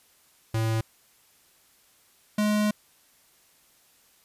square tone pair in turn, 111.9 / 210.2 Hz, A2 / G#3, +30 / +21 cents, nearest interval major seventh, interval 1091 cents, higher second, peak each -24 / -22 dBFS, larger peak second, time 0.54-0.81 / 2.38-2.71 s, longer second, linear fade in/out 5 ms, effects white hiss -61 dBFS RMS until 4.24 s + resampled to 32000 Hz

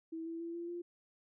sine tone with pitch steps, 325.6 / 330.9 / 336.3 / 341.8 / 347.4 Hz, E4 / E4 / E4 / F4 / F4, -21 / +7 / +35 / -37 / -9 cents, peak -39 dBFS, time 0.12-0.82 s, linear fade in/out 10 ms, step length 140 ms, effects none

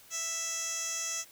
15% pulse tone with band-pass filter, 659.3 Hz, E5, in tune, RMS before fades -35 dBFS, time 0.1-1.25 s, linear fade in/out 50 ms, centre 6300 Hz, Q 2.7, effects white hiss -56 dBFS RMS until 1.31 s

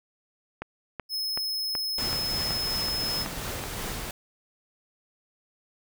click train, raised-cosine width 0.5 ms, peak -18 dBFS, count 9, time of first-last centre 0.62-3.639 s, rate 2.65 Hz
45% pulse tone, 5180 Hz, E8, 31 cents flat, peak -28 dBFS, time 1.09-3.26 s, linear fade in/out 50 ms
pink noise with tremolo, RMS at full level -33 dBFS, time 1.98-4.11 s, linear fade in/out 2 ms, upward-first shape sine, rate 2.8 Hz, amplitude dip 25%
effects none

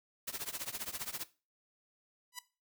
white noise with tremolo, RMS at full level -37 dBFS, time 0.27-1.24 s, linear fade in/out 10 ms, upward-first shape triangle, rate 15 Hz, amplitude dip 100%
5% pulse tone with exponential growth, 987.8 Hz, B5, in tune, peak -26 dBFS, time 2.32-2.39 s, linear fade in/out 5 ms, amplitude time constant 15 ms
effects noise-tail reverb RT60 0.3 s tail -17 dB re dry

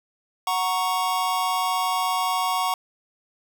square chord, F# major, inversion none, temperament equal, 740 / 932.3 / 1108.7 Hz, F#5 / A#5 / C#6, 0 / 0 / 0 cents, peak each -27 / -28 / -26 dBFS, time 0.47-2.74 s, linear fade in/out 2 ms, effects none

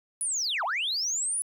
sine linear two-way sweep, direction down then up, 10160 to 634 to 10160 Hz, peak -25 dBFS, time 0.21-1.42 s, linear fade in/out 0 ms, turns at 0.64 s, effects tanh soft clip ceiling -23 dBFS + 11-bit

